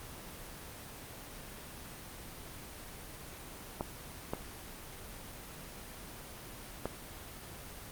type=clicks; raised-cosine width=1 ms; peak=-19 dBFS; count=3; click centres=3.809 / 4.335 / 6.856 s; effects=pink hiss -47 dBFS RMS until 7.91 s + Opus 24 kbps

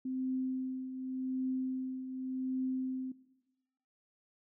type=tone with tremolo; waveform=sine; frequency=259.4 Hz; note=C4; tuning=15 cents flat; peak=-31 dBFS; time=0.05-3.12 s; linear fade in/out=5 ms; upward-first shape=triangle; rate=0.87 Hz; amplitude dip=65%; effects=noise-tail reverb RT60 1.0 s tail -17 dB re dry

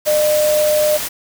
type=tone in noise; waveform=sine; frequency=605 Hz; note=D#5; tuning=49 cents flat; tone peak=-12 dBFS; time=0.06-0.98 s; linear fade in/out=20 ms; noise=white; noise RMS=-23 dBFS; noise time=0.05-1.09 s; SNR=+8 dB; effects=none

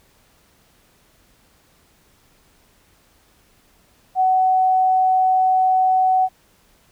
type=tone; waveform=sine; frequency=749 Hz; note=F#5; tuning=21 cents sharp; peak=-13 dBFS; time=4.15-6.29 s; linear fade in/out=50 ms; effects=pink hiss -57 dBFS RMS until 6.91 s

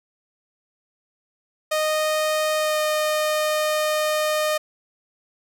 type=tone with pitch glide; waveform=sawtooth; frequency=618 to 613 Hz; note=D#5 to D#5; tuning=-12 to -26 cents; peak=-16 dBFS; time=1.71-4.58 s; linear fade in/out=10 ms; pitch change=-14 cents; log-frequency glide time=2.56-2.79 s; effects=none

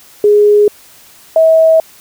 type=tone pair in turn; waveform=sine; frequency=415.3 / 644.9 Hz; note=G#4 / E5; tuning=0 / -38 cents; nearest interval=minor sixth; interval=762 cents; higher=second; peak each=-4 dBFS; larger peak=neither; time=0.24-0.68 / 1.36-1.8 s; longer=neither; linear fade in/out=2 ms; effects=white hiss -41 dBFS RMS until 2 s

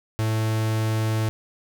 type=tone; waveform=45% pulse; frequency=110 Hz; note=A2; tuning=in tune; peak=-21 dBFS; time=0.19-1.29 s; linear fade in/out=0 ms; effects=none

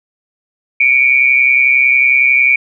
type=tone pair together; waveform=sine; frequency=2257 / 2388 Hz; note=C#7 / D7; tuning=+31 / +28 cents; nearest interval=minor second; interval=97 cents; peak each=-10 dBFS; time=0.8-2.56 s; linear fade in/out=5 ms; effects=none

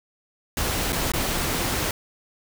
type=noise with dropouts; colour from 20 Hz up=pink; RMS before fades=-25 dBFS; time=0.57-1.91 s; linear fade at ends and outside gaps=2 ms; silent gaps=0.923-0.928 / 1.119-1.136 s; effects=none

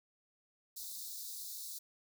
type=high-pass noise; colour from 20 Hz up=white; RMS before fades=-45 dBFS; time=0.76-1.79 s; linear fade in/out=10 ms; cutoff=3700 Hz; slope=96 dB/octave; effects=none

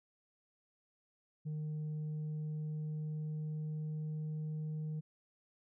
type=tone with pitch glide; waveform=sine; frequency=153 to 154.6 Hz; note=D#3 to D#3; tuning=-29 to -11 cents; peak=-34 dBFS; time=1.45-5.01 s; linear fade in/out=20 ms; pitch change=+18 cents; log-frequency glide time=1.94-4.75 s; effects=tanh soft clip ceiling -36 dBFS

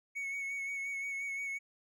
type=tone with vibrato; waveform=triangle; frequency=2217 Hz; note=C#7; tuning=in tune; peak=-34 dBFS; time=0.15-1.59 s; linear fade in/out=20 ms; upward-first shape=sine; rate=5.7 Hz; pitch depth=25 cents each way; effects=none

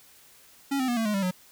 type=tone with pitch steps; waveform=square; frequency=277.2 / 258.6 / 241.3 / 225.2 / 210.1 / 196.01 / 182.88 Hz; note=C#4 / C4 / B3 / A3 / G#3 / G3 / F#3; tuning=0 / -20 / -40 / +40 / +20 / 0 / -20 cents; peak=-25 dBFS; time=0.71-1.312 s; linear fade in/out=10 ms; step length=86 ms; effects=white hiss -55 dBFS RMS until 1.51 s

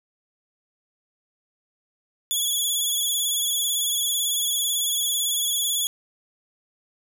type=tone with vibrato; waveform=15% pulse; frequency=3385 Hz; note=G#7; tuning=32 cents sharp; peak=-15 dBFS; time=2.31-5.87 s; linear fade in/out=0 ms; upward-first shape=sine; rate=18 Hz; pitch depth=48 cents each way; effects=none

